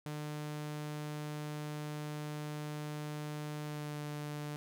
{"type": "tone with pitch glide", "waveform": "sawtooth", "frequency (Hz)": [150, 148.36], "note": ["D3", "D3"], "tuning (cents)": [37, 18], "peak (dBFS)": -35, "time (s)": [0.06, 4.56], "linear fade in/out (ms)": 0, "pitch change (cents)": -19, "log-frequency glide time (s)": [3.62, 4], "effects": []}